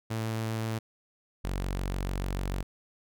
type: tone pair in turn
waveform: sawtooth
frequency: 111.5 / 46.76 Hz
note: A2 / F#1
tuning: +23 / +19 cents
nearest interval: octave + minor third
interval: 1504 cents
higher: first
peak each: -26 dBFS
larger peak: neither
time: 0.1-0.79 / 1.44-2.63 s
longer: second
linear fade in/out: 10 ms
effects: none